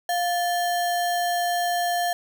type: tone with sample-and-hold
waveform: sine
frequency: 702 Hz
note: F5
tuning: 9 cents sharp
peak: -21 dBFS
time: 0.09-2.13 s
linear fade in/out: 2 ms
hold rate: 2450 Hz
effects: none